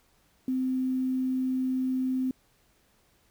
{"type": "tone with quantisation", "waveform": "sine", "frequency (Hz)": 258.7, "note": "C4", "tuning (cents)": -19, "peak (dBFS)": -25, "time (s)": [0.48, 2.31], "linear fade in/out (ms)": 2, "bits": 9, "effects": ["pink hiss -66 dBFS RMS until 3.3 s"]}